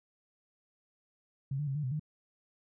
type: tone with pitch steps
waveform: sine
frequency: 136.2 / 148.1 / 135.8 / 149.7 / 127.6 / 152.2 Hz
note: C#3 / D3 / C#3 / D3 / C3 / D#3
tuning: -30 / +15 / -35 / +33 / -43 / -38 cents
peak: -31 dBFS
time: 1.51-1.996 s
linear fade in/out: 5 ms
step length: 81 ms
effects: none